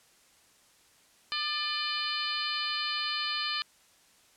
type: harmonic tone with a mistuned harmonic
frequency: 601 Hz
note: D5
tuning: 40 cents sharp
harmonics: 2 / 3 / 4 / 5 / 6 / 7 / 8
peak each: -37 / -39 / -38 / -36 / -40 / -35 / -38 dBFS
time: 1.32-3.62 s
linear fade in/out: 0 ms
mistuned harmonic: 3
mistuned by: -46 cents
effects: white hiss -62 dBFS RMS until 4.36 s + low-pass 10000 Hz 12 dB/octave